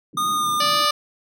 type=band-pass noise; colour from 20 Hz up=white; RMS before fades=-39 dBFS; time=0.13-0.85 s; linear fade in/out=2 ms; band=120 to 340 Hz; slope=48 dB/octave
type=tone with vibrato; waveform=square; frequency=1220 Hz; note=D#6; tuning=34 cents flat; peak=-20 dBFS; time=0.17-0.91 s; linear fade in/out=5 ms; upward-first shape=sine; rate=2.1 Hz; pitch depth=18 cents each way
type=harmonic tone; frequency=586 Hz; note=D5; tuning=4 cents flat; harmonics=1 / 2 / 3 / 4 / 5 / 6 / 7 / 8 / 9; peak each=-28 / -29 / -31 / -31 / -26 / -31 / -28 / -29 / -28 dBFS; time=0.6-0.91 s; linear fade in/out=5 ms
effects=none